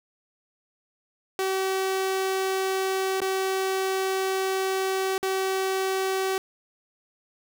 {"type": "tone with dropouts", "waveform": "sawtooth", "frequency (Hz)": 381.7, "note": "G4", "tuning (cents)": -46, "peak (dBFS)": -20, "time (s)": [1.39, 6.38], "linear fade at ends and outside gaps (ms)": 1, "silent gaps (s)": [[3.204, 3.217], [5.18, 5.229]], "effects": []}